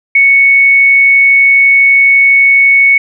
sine tone, 2217 Hz, C#7, in tune, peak -3 dBFS, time 0.15-2.98 s, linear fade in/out 5 ms, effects none

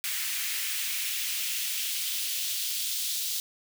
white noise with high-pass filter sweep, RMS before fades -31 dBFS, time 0.04-3.4 s, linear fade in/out 0 ms, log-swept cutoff 2000 to 3900 Hz, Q 1.7, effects none

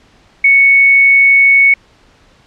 sine tone, 2217 Hz, C#7, in tune, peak -4 dBFS, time 0.44-1.74 s, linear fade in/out 5 ms, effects pink hiss -48 dBFS RMS until 2.46 s + low-pass 5000 Hz 12 dB/octave

